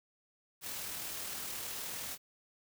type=noise with amplitude modulation; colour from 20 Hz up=white; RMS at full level=-40 dBFS; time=0.61-2.18 s; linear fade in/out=50 ms; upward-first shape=sine; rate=39.3 Hz; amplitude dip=25%; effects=none